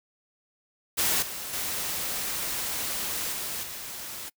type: noise with level steps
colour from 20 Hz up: white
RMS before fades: -25 / -36 / -31 / -33 / -38 dBFS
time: 0.97-4.3 s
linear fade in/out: 20 ms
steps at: 1.22 / 1.53 / 3.32 / 3.63 s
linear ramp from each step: 5 ms
effects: noise-tail reverb RT60 0.1 s tail -25 dB re dry